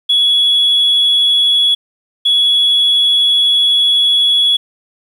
sine tone pair in turn, 3372 / 3372 Hz, G#7 / G#7, +26 / +26 cents, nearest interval unison, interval 0 cents, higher neither, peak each -7 dBFS, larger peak neither, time 0.09-1.75 / 2.25-4.57 s, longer second, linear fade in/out 10 ms, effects tanh soft clip ceiling -5 dBFS + 7-bit

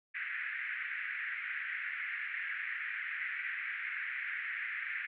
white band-pass noise, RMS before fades -39 dBFS, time 0.14-5.07 s, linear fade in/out 20 ms, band 1600 to 2200 Hz, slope 48 dB/octave, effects none

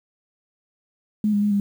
sine tone with pitch steps, 211.7 / 204.3 / 207.5 / 201.6 Hz, G#3 / G#3 / G#3 / G3, +33 / -28 / -1 / +49 cents, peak -17 dBFS, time 1.24-1.6 s, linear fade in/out 2 ms, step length 90 ms, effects 8-bit

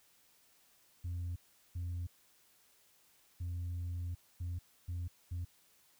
sine tone bursts at uneven times, 87.31 Hz, F2, in tune, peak -34 dBFS, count 6, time 1.04-1.36 / 1.75-2.07 / 3.4-4.15 / 4.4-4.59 / 4.88-5.08 / 5.31-5.45 s, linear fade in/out 10 ms, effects tanh soft clip ceiling -35 dBFS + white hiss -68 dBFS RMS until 5.99 s

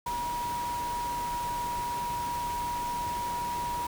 sine tone in noise, 960 Hz, B5, 49 cents flat, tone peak -30 dBFS, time 0.06-3.87 s, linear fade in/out 5 ms, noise pink, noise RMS -40 dBFS, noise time 0.06-3.87 s, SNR +7 dB, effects none

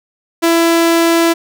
sawtooth tone, 334 Hz, E4, 23 cents sharp, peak -5 dBFS, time 0.42-1.34 s, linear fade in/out 20 ms, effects none

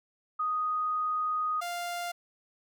sine / sawtooth tone pair in turn, 1244.5 / 698.5 Hz, D#6 / F5, 0 / 0 cents, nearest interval minor seventh, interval 1000 cents, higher first, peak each -27 / -29 dBFS, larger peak first, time 0.39-1.61 / 1.61-2.12 s, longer first, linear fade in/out 10 ms, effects none

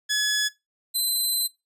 15% pulse tone pair in turn, 1697 / 4056 Hz, G#6 / B7, +37 / +45 cents, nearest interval octave + minor third, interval 1508 cents, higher second, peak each -15 dBFS, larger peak neither, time 0.09-0.49 / 0.94-1.48 s, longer second, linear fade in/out 20 ms, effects noise-tail reverb RT60 0.2 s tail -19 dB re dry + resampled to 32000 Hz

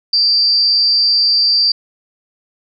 sine tone with amplitude modulation, 4699 Hz, D8, in tune, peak -7 dBFS, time 0.13-1.72 s, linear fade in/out 5 ms, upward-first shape sine, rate 238 Hz, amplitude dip 55%, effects none

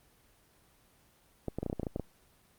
clicks, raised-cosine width 2 ms, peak -20 dBFS, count 11, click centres 1.483 / 1.586 / 1.63 / 1.663 / 1.699 / 1.729 / 1.797 / 1.832 / 1.868 / 1.961 / 1.997 s, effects pink hiss -65 dBFS RMS until 2.58 s + Opus 24 kbps

